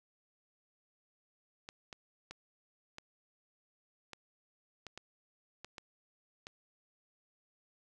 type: clicks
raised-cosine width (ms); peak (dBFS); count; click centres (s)
0.2; -28; 10; 1.689 / 1.928 / 2.31 / 2.984 / 4.133 / 4.867 / 4.976 / 5.646 / 5.782 / 6.469
effects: none